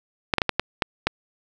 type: clicks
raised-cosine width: 0.3 ms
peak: -3 dBFS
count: 7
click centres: 0.338 / 0.383 / 0.418 / 0.493 / 0.596 / 0.822 / 1.07 s
effects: none